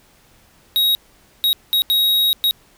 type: tone bursts at uneven times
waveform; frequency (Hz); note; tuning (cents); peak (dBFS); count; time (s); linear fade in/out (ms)
square; 3796; A#7; +31; -14; 5; 0.76-0.95 / 1.44-1.53 / 1.73-1.82 / 1.9-2.33 / 2.44-2.51; 0
effects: pink hiss -53 dBFS RMS until 2.77 s